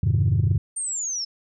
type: chord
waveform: sine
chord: F minor seventh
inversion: none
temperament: equal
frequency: 87.31 / 103.83 / 130.81 / 155.56 Hz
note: F2 / Ab2 / C3 / Eb3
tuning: 0 / 0 / 0 / 0 cents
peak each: -22 / -19 / -22 / -25 dBFS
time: 0.03-0.58 s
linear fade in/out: 5 ms
type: linear sweep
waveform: sine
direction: down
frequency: 8870 to 5210 Hz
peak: -25 dBFS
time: 0.76-1.25 s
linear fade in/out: 10 ms
effects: tanh soft clip ceiling -12 dBFS